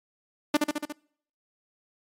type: tone with echo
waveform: sawtooth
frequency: 296.8 Hz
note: D4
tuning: 18 cents sharp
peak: -14 dBFS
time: 0.54-0.57 s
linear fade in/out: 5 ms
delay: 71 ms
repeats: 5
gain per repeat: -3 dB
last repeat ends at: 0.925 s
effects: noise-tail reverb RT60 0.6 s tail -24 dB re dry + MP3 64 kbps